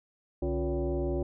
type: tone with frequency modulation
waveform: sine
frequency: 146.83 Hz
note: D3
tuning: in tune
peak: -27 dBFS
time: 0.42-1.23 s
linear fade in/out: 5 ms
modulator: 210 Hz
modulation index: 1.9
effects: none